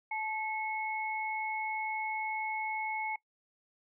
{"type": "tone pair together", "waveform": "sine", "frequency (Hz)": [869, 2188], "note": ["A5", "C#7"], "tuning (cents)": [-22, -23], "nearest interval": "octave + major third", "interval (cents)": 1599, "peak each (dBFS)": [-35, -36], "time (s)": [0.11, 3.16], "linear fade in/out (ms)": 5, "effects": ["noise-tail reverb RT60 0.1 s tail -21 dB re dry"]}